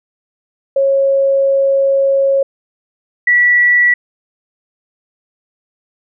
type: tone pair in turn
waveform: sine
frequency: 547 / 1949.3 Hz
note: C#5 / B6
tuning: -23 / -23 cents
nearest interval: octave + minor seventh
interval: 2200 cents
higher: second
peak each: -9 / -7 dBFS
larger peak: second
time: 0.76-2.43 / 3.27-3.94 s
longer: first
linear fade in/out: 5 ms
effects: none